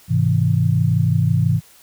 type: chord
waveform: sine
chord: Ab augmented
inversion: none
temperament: just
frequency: 103.83 / 129.78 / 162.23 Hz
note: Ab2 / C3 / E3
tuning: 0 / -14 / -27 cents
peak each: -18 dBFS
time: 0.08-1.61 s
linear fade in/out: 50 ms
effects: white hiss -49 dBFS RMS until 1.82 s